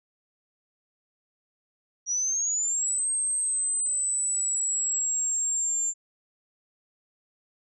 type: exponential two-way sweep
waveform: sine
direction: up then down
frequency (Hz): 5750 to 8410 to 7280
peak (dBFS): -24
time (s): 2.06-5.94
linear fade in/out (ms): 50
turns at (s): 3.09
effects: none